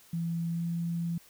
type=tone with pitch glide; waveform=sine; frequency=167.6 to 169.35 Hz; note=E3 to E3; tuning=+29 to +47 cents; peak=-29 dBFS; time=0.13-1.18 s; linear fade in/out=5 ms; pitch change=+18 cents; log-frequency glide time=0.5-0.63 s; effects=white hiss -58 dBFS RMS until 1.29 s